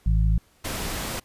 harmonic tone, 53.6 Hz, A1, 45 cents flat, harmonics 1 / 2 / 3, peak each -18 / -25 / -27 dBFS, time 0.06-0.38 s, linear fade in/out 5 ms
pink noise, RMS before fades -30 dBFS, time 0.64-1.2 s, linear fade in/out 10 ms
effects pink hiss -60 dBFS RMS until 1.24 s + resampled to 32000 Hz

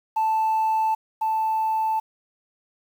sine tone pair in turn, 880 / 880 Hz, A5 / A5, 0 / 0 cents, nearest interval unison, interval 0 cents, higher neither, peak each -17 / -19 dBFS, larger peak first, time 0.16-0.95 / 1.21-2 s, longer neither, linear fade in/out 10 ms, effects tanh soft clip ceiling -17 dBFS + 8-bit

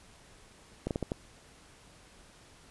slowing click train, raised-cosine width 2 ms, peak -18 dBFS, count 5, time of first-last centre 0.87-1.119 s, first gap 38 ms, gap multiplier 1.34, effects pink hiss -57 dBFS RMS until 2.7 s + resampled to 24000 Hz

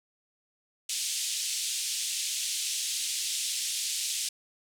white band-pass noise, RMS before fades -32 dBFS, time 0.89-4.29 s, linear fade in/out 5 ms, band 2800 to 9100 Hz, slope 24 dB/octave, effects none

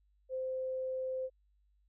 sine tone, 519 Hz, C5, 14 cents flat, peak -34 dBFS, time 0.29-1.3 s, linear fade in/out 50 ms, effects added 50 Hz sine -68 dBFS peak until 1.88 s

